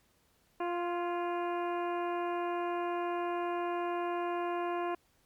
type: harmonic tone with a mistuned harmonic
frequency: 349.2 Hz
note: F4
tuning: in tune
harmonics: 1 / 2 / 3 / 4 / 5 / 6 / 7 / 8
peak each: -34 / -36 / -38 / -47 / -48 / -55 / -50 / -53 dBFS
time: 0.6-4.95 s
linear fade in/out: 5 ms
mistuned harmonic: 5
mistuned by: -40 cents
effects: pink hiss -70 dBFS RMS until 5.25 s + MP3 96 kbps